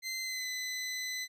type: tone with pitch glide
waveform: 20% pulse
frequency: 2067 to 2015 Hz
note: C7 to B6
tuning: -22 to +34 cents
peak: -30 dBFS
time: 0.02-1.28 s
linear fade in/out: 50 ms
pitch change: -44 cents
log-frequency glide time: 0.22-0.47 s
effects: resampled to 32000 Hz